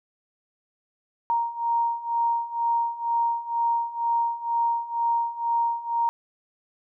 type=beating tone pair; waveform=sine; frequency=932.3 / 934.4 Hz; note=A#5 / A#5; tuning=0 / +4 cents; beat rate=2.1 Hz; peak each=-27 / -24 dBFS; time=1.3-6.09 s; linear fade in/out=0 ms; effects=none